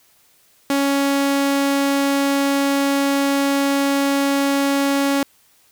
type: tone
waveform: sawtooth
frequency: 278.4 Hz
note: C#4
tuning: 8 cents sharp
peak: -12 dBFS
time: 0.7-5.23 s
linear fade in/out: 2 ms
effects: white hiss -56 dBFS RMS until 5.71 s